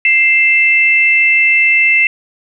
sine tone pair together, 2098 / 2653 Hz, C7 / E7, +4 / +10 cents, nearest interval major third, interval 406 cents, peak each -10 dBFS, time 0.05-2.07 s, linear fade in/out 2 ms, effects none

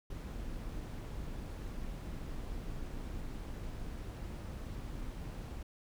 brown noise with amplitude modulation, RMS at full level -40 dBFS, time 0.1-5.63 s, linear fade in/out 5 ms, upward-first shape sine, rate 272 Hz, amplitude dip 40%, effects none

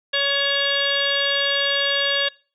harmonic tone with a mistuned harmonic, 560 Hz, C#5, 18 cents sharp, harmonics 1 / 2 / 3 / 4 / 5 / 6 / 7 / 8, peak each -26 / -33 / -23 / -33 / -24 / -25 / -28 / -32 dBFS, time 0.13-2.29 s, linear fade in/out 10 ms, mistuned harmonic 7, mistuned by -84 cents, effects noise-tail reverb RT60 0.4 s tail -24 dB re dry

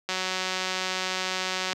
click train, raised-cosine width 0.2 ms, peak -11 dBFS, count 306, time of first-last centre 0.09-1.73 s, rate 186 Hz, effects high-pass 200 Hz 12 dB/octave

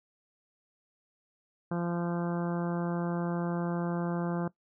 harmonic tone, 172.5 Hz, F3, 21 cents flat, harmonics 1 / 2 / 3 / 4 / 5 / 6 / 7 / 8 / 9, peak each -30 / -36 / -40 / -42 / -44 / -46 / -47 / -48 / -49 dBFS, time 1.71-4.48 s, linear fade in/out 5 ms, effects noise-tail reverb RT60 0.1 s tail -19 dB re dry

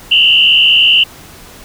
sine tone with frequency modulation, 2891 Hz, F#7, 41 cents flat, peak -5 dBFS, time 0.11-1.04 s, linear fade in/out 10 ms, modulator 72.8 Hz, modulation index 2.3, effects pink hiss -36 dBFS RMS until 1.64 s

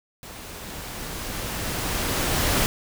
pink noise with level ramp, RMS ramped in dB -40 to -21 dBFS, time 0.23-2.66 s, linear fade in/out 0 ms, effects none

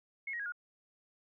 sine tone with pitch steps, 2172 / 1890.8 / 1646.1 / 1433 Hz, C#7 / A#6 / G#6 / F6, -36 / +24 / -16 / +44 cents, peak -36 dBFS, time 0.27-0.522 s, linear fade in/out 5 ms, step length 63 ms, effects none

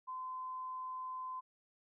sine tone, 1027 Hz, C6, 33 cents flat, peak -40 dBFS, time 0.07-1.41 s, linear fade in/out 20 ms, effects none

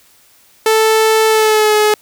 sawtooth tone with pitch glide, 440 to 424.3 Hz, A4 to G#4, 0 to +37 cents, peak -5 dBFS, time 0.66-1.94 s, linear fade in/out 2 ms, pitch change -63 cents, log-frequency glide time 1.28-1.75 s, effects white hiss -49 dBFS RMS until 2.01 s

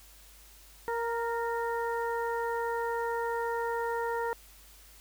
harmonic tone with a mistuned harmonic, 466.2 Hz, A#4, in tune, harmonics 1 / 2 / 3 / 4, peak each -32 / -33 / -40 / -41 dBFS, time 0.88-4.33 s, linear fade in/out 0 ms, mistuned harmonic 4, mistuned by -22 cents, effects added 50 Hz sine -56 dBFS peak until 5 s + white hiss -56 dBFS RMS until 5 s

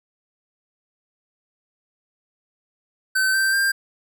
square tone with pitch steps, 1534 / 1561.7 / 1589.9 Hz, G6 / G6 / G6, -38 / -7 / +24 cents, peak -18 dBFS, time 3.15-3.72 s, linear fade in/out 10 ms, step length 190 ms, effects none

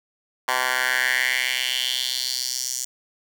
10% pulse tone with high-pass filter sweep, 127.4 Hz, C3, 46 cents flat, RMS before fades -24 dBFS, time 0.48-2.85 s, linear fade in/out 5 ms, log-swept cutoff 1100 to 6600 Hz, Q 3.3, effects none

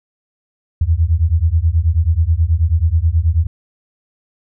sine beating tone pair, 77.6 / 86.9 Hz, D#2 / F2, -4 / -8 cents, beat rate 9.3 Hz, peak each -14 dBFS, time 0.81-3.47 s, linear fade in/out 5 ms, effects none

